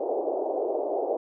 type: band-pass noise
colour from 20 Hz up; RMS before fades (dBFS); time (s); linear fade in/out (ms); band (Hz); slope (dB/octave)
pink; -28; 0-1.17; 5; 350 to 750; 48
effects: none